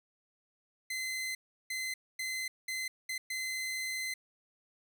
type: tone bursts at uneven times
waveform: sawtooth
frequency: 2055 Hz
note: C7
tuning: 32 cents flat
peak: -31 dBFS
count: 6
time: 0.9-1.35 / 1.7-1.94 / 2.19-2.48 / 2.68-2.88 / 3.09-3.18 / 3.3-4.14 s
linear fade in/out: 5 ms
effects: none